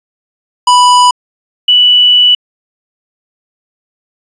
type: tone pair in turn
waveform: square / sine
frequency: 987.8 / 2960 Hz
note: B5 / F#7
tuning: 0 / 0 cents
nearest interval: octave + perfect fifth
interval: 1900 cents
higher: second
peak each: -4 / -3 dBFS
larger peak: second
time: 0.67-1.11 / 1.68-2.35 s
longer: second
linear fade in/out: 5 ms
effects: resampled to 22050 Hz + 7-bit